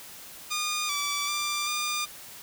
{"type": "tone with pitch steps", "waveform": "10% pulse", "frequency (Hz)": [1218, 1156, 1183, 1205], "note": ["D#6", "D6", "D6", "D6"], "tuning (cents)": [-37, -28, 12, 44], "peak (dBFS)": -19, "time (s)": [0.5, 2.06], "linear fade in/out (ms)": 20, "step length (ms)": 390, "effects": ["white hiss -45 dBFS RMS until 2.42 s"]}